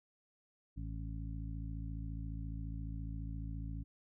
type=harmonic tone with a mistuned harmonic; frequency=54.5 Hz; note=A1; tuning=16 cents flat; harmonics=1 / 2 / 3 / 4 / 5; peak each=-41 / -45 / -48 / -56 / -51 dBFS; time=0.76-3.84 s; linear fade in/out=20 ms; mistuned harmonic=5; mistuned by=+32 cents; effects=none